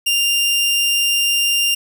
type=tone; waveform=sawtooth; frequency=2794 Hz; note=F7; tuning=in tune; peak=-11 dBFS; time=0.06-1.75 s; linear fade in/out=10 ms; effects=none